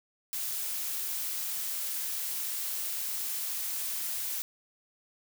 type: noise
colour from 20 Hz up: blue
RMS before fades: -34 dBFS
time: 0.33-4.42 s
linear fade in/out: 0 ms
effects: none